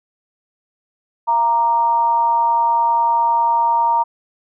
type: tone with amplitude modulation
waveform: sine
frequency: 932.3 Hz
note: A#5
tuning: in tune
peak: -10 dBFS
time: 1.27-4.04 s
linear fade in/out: 20 ms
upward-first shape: sine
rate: 250 Hz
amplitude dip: 55%
effects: none